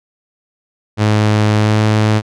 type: tone with pitch glide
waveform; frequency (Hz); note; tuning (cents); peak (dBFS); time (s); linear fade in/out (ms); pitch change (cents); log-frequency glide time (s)
sawtooth; 106.3 to 107.66; G#2 to A2; +41 to -37; -6; 0.97-2.22; 50; +22; 1.56-1.79
effects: low-pass 6000 Hz 12 dB/octave